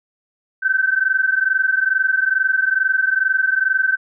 sine tone pair together, 1530 / 1552.3 Hz, G6 / G6, -42 / -17 cents, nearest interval unison, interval 25 cents, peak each -17 / -18 dBFS, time 0.62-3.97 s, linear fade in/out 20 ms, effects none

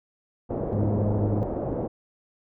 white low-pass noise, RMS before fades -29 dBFS, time 0.49-1.88 s, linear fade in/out 20 ms, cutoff 610 Hz, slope 24 dB/octave
harmonic tone, 103.83 Hz, G#2, in tune, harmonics 1 / 2 / 3 / 5, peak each -24 / -30 / -34 / -37 dBFS, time 0.73-1.43 s, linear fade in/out 0 ms
effects none

